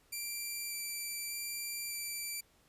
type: tone with vibrato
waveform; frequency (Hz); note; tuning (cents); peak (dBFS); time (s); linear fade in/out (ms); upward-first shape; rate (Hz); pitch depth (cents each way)
5% pulse; 2349; D7; 0; -28; 0.12-2.41; 10; square; 0.84; 8
effects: pink hiss -68 dBFS RMS until 2.68 s + resampled to 32000 Hz